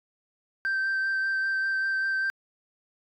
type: tone with vibrato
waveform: sine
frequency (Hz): 1561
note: G6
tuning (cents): -8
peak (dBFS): -22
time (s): 0.65-2.3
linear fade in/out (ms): 0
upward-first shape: sine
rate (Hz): 5.1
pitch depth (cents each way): 13
effects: tanh soft clip ceiling -23 dBFS